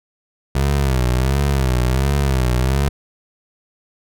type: tone with vibrato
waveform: 25% pulse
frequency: 65.9 Hz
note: C2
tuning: 13 cents sharp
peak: -11 dBFS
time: 0.55-2.89 s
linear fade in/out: 5 ms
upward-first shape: sine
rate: 1.4 Hz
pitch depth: 120 cents each way
effects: none